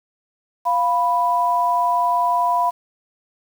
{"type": "tone pair together", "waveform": "sine", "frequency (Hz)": [698.5, 987.5], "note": ["F5", "B5"], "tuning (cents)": [0, 0], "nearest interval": "tritone", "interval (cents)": 600, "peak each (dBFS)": [-20, -17], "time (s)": [0.65, 2.71], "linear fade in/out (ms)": 20, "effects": ["7-bit"]}